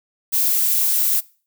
violet noise, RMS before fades -18 dBFS, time 0.32-1.21 s, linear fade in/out 20 ms, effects noise-tail reverb RT60 0.4 s tail -22 dB re dry

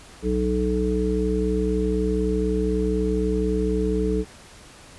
harmonic tone, 62 Hz, B1, 7 cents sharp, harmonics 1 / 3 / 5 / 7, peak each -25 / -26 / -27 / -24 dBFS, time 0.22-4.25 s, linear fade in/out 50 ms, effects pink hiss -46 dBFS RMS until 4.98 s + resampled to 24000 Hz

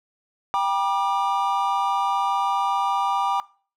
triangle tone cluster, 790 / 965 / 1192 Hz, G5 / B5 / D6, +13 / -40 / +25 cents, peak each -22 dBFS, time 0.54-3.4 s, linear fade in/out 0 ms, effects noise-tail reverb RT60 0.4 s tail -21 dB re dry

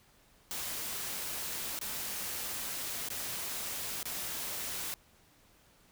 white noise with dropouts, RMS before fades -38 dBFS, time 0.51-4.94 s, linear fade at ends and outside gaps 0 ms, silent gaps 1.79-1.813 / 3.087-3.103 / 4.029-4.055 s, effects pink hiss -64 dBFS RMS until 5.91 s

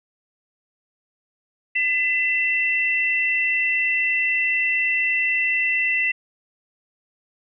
sine tone pair together, 2013 / 2684 Hz, B6 / E7, +33 / +31 cents, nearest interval perfect fourth, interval 498 cents, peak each -21 dBFS, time 1.75-6.12 s, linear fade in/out 10 ms, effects none

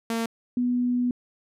sawtooth / sine tone pair in turn, 228.3 / 245.9 Hz, A#3 / B3, -36 / -7 cents, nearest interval minor second, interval 129 cents, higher second, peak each -21 dBFS, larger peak neither, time 0.1-0.26 / 0.57-1.11 s, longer second, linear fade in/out 2 ms, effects resampled to 32000 Hz

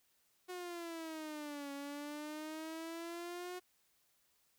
sawtooth exponential two-way sweep, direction down then up, 365.8 to 279.3 to 363.9 Hz, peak -39 dBFS, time 0.48-3.6 s, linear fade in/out 20 ms, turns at 1.72 s, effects white hiss -75 dBFS RMS until 4.58 s

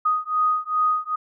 sine beating tone pair, 1244.5 / 1247 Hz, D#6 / D#6, 0 / +3 cents, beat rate 2.5 Hz, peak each -22 dBFS, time 0.05-1.16 s, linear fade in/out 10 ms, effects none

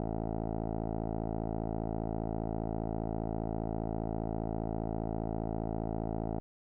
10% pulse tone with low-pass filter, 55 Hz, A1, in tune, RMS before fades -35 dBFS, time 0-6.4 s, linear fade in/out 0 ms, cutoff 630 Hz, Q 4.1, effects none

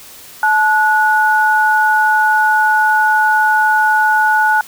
sine tone pair together, 863.7 / 1464 Hz, A5 / F#6, -32 / -19 cents, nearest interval major sixth, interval 913 cents, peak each -12 dBFS, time 0.43-4.61 s, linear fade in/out 2 ms, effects white hiss -37 dBFS RMS until 4.67 s

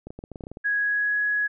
clicks, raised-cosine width 2 ms, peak -24 dBFS, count 11, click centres 0.07 / 0.105 / 0.19 / 0.239 / 0.317 / 0.358 / 0.408 / 0.438 / 0.469 / 0.516 / 0.571 s
sine tone with pitch glide, 1661.2 to 1676.6 Hz, G#6 to G#6, 0 to +16 cents, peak -21 dBFS, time 0.64-1.48 s, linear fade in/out 20 ms, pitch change +16 cents, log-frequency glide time 0.78-1.19 s
effects none

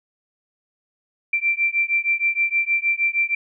sine beating tone pair, 2349 / 2355.4 Hz, D7 / D7, 0 / +4 cents, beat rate 6.4 Hz, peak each -21 dBFS, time 1.33-3.35 s, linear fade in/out 5 ms, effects none

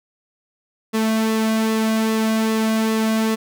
sawtooth tone with flanger, 220.9 Hz, A3, 7 cents sharp, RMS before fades -19 dBFS, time 0.93-3.36 s, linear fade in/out 20 ms, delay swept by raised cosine 1.3 to 2.28 ms, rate 2.5 Hz, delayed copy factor -0.5, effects none

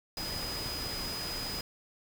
sine tone in noise, 4978 Hz, D#8, in tune, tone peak -37 dBFS, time 0.17-1.61 s, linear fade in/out 2 ms, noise pink, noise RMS -39 dBFS, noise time 0.17-1.61 s, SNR -1 dB, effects none

